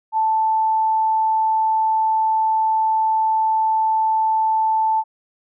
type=tone; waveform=sine; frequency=880 Hz; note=A5; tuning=in tune; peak=-15 dBFS; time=0.12-5.04 s; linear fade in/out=50 ms; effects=none